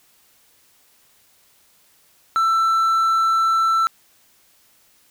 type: tone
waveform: triangle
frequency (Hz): 1333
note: E6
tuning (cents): +19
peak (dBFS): -13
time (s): 2.36-3.87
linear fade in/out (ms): 0
effects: white hiss -57 dBFS RMS until 5.1 s